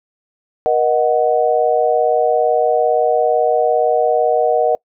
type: chord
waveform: sine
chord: D# minor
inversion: second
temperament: equal with one note detuned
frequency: 476.5 / 622.3 / 740 Hz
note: A#4 / D#5 / F#5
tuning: +38 / 0 / 0 cents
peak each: -16 dBFS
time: 0.66-4.75 s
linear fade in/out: 0 ms
effects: noise-tail reverb RT60 0.1 s tail -25 dB re dry